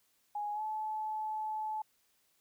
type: tone with pitch glide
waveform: sine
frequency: 830.6 to 863.9 Hz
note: G#5 to A5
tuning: 0 to -32 cents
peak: -34 dBFS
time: 0.35-1.82 s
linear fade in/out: 5 ms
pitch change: +68 cents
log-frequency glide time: 0.53-0.62 s
effects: white hiss -73 dBFS RMS until 2.4 s